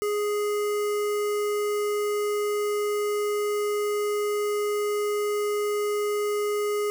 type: tone with notch filter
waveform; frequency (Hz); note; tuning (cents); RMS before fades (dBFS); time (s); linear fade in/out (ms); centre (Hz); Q
square; 415.3; G#4; 0; -26; 0.02-6.9; 0; 3800; 1.4
effects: 11-bit